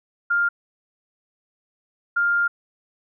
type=tone bursts at uneven times; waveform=sine; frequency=1402 Hz; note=F6; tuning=6 cents sharp; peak=-17 dBFS; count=2; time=0.3-0.49 / 2.16-2.48 s; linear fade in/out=10 ms; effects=none